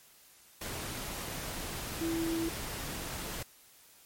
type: tone in noise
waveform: sine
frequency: 329.6 Hz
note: E4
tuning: in tune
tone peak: -30 dBFS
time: 2.01-2.49 s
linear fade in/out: 5 ms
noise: pink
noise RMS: -39 dBFS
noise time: 0.61-3.43 s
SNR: +6 dB
effects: white hiss -59 dBFS RMS until 4.05 s + MP3 64 kbps